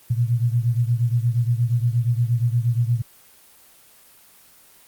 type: beating tone pair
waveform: sine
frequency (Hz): 116.54 / 125.04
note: A#2 / B2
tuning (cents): 0 / +22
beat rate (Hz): 8.5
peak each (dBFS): -19 / -22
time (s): 0.1-3.02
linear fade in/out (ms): 10
effects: white hiss -51 dBFS RMS until 4.87 s + Opus 24 kbps